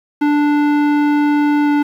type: tone with pitch glide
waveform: square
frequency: 293.7 to 292 Hz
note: D4 to D4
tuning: 0 to -10 cents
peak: -12 dBFS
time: 0.21-1.83 s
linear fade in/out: 10 ms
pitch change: -10 cents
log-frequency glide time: 1.64-1.69 s
effects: low-pass 2000 Hz 12 dB/octave + 7-bit